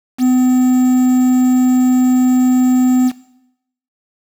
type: tone with quantisation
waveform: triangle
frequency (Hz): 253.4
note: B3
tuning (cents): +45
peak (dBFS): -7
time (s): 0.18-3.12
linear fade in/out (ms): 50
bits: 5
effects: noise-tail reverb RT60 0.8 s tail -17 dB re dry